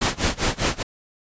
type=noise with tremolo; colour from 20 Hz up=pink; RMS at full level=-19 dBFS; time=0.01-0.83 s; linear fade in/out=10 ms; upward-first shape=sine; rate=5 Hz; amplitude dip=95%; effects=resampled to 16000 Hz